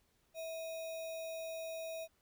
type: tone with sample-and-hold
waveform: sine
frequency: 650 Hz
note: E5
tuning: 24 cents flat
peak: -40 dBFS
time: 0.34-2.08 s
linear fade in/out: 50 ms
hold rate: 3150 Hz
effects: pink hiss -75 dBFS RMS until 2.21 s